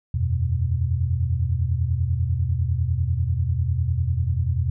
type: chord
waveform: sine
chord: E suspended second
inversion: none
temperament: equal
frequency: 82.41 / 92.5 / 123.47 Hz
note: E2 / F#2 / B2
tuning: 0 / 0 / 0 cents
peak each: -23 / -25 / -24 dBFS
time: 0.14-4.7 s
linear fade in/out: 5 ms
effects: none